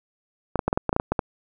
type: clicks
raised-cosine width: 1 ms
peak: -7 dBFS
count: 11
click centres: 0.557 / 0.592 / 0.68 / 0.729 / 0.775 / 0.893 / 0.929 / 0.964 / 0.999 / 1.12 / 1.192 s
effects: none